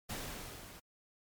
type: noise with level ramp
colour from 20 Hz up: pink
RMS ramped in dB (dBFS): -40 to -53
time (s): 0.09-0.8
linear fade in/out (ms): 10
effects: MP3 96 kbps